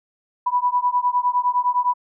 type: beating tone pair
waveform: sine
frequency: 981 / 990.8 Hz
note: B5 / B5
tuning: -12 / +5 cents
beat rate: 9.8 Hz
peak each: -20 dBFS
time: 0.46-1.94 s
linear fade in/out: 10 ms
effects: none